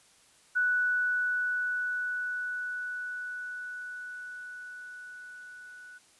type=tone with level ramp; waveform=sine; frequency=1480 Hz; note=F#6; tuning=in tune; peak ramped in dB=-23 to -46 dBFS; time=0.55-5.99 s; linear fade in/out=20 ms; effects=white hiss -61 dBFS RMS until 6.19 s + resampled to 24000 Hz